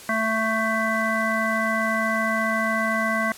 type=harmonic tone; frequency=221.5 Hz; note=A3; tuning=12 cents sharp; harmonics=1 / 3 / 5 / 7 / 9; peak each=-27 / -27 / -27 / -27 / -27 dBFS; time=0.09-3.32 s; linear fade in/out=2 ms; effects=white hiss -42 dBFS RMS until 3.37 s + low-pass 12000 Hz 12 dB/octave